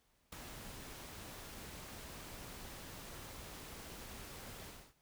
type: noise with ADSR envelope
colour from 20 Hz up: pink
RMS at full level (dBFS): -44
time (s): 0.32-4.94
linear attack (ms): 7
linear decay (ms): 5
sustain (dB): -6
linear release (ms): 290
effects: pink hiss -75 dBFS RMS until 5.01 s